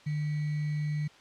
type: tone with sample-and-hold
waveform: sine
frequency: 150 Hz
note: D3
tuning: 37 cents sharp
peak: -28 dBFS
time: 0.06-1.08 s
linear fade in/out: 10 ms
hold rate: 2100 Hz
effects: white hiss -55 dBFS RMS until 1.2 s + low-pass 4000 Hz 12 dB/octave